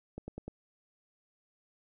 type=click train; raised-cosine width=2 ms; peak=-27 dBFS; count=4; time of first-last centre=0.18-0.48 s; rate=10 Hz; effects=none